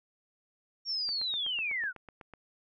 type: linear sweep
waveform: sine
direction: down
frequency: 5588 to 1396.9 Hz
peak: -30 dBFS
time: 0.85-1.93 s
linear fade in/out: 50 ms
type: click train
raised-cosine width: 0.5 ms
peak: -32 dBFS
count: 11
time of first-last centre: 1.09-2.337 s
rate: 8.02 Hz
effects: none